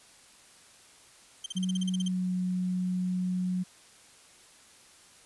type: tone bursts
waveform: sawtooth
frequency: 3136 Hz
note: G7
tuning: in tune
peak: -30 dBFS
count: 11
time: 1.44-2.082 s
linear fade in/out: 5 ms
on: 22 ms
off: 40 ms
type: tone with pitch glide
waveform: sine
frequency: 185 to 182.45 Hz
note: F#3 to F#3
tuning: 0 to -24 cents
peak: -27 dBFS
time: 1.55-3.64 s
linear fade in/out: 20 ms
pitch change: -24 cents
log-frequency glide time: 1.87-2.32 s
effects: white hiss -56 dBFS RMS until 5.25 s + resampled to 24000 Hz